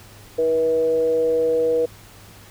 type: tone with frequency modulation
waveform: sine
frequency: 483.2 Hz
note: B4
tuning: 38 cents flat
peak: -16 dBFS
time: 0.38-1.86 s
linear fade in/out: 10 ms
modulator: 164 Hz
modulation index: 0.38
effects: added 103 Hz sine -47 dBFS peak until 2.5 s + pink hiss -46 dBFS RMS until 2.5 s